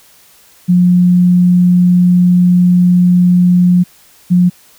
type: tone pair in turn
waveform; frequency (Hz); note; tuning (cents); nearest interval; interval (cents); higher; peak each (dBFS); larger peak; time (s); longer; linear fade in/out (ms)
sine; 178.5 / 178.5; F3 / F3; +38 / +38; unison; 0; neither; -5; neither; 0.68-3.84 / 4.3-4.5; first; 20
effects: white hiss -45 dBFS RMS until 4.78 s